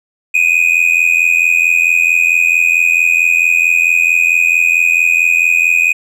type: tone with amplitude modulation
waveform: triangle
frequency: 2489 Hz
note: D#7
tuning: in tune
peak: -3 dBFS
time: 0.34-5.93 s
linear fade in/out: 10 ms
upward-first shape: sine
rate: 84.5 Hz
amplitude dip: 85%
effects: none